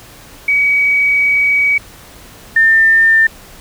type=tone pair in turn; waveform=sine; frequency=2267 / 1799.3 Hz; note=C#7 / A6; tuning=+38 / +38 cents; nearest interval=major third; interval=400 cents; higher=first; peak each=-9 / -6 dBFS; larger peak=second; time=0.48-1.78 / 2.56-3.27 s; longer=first; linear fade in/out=5 ms; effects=pink hiss -38 dBFS RMS until 3.6 s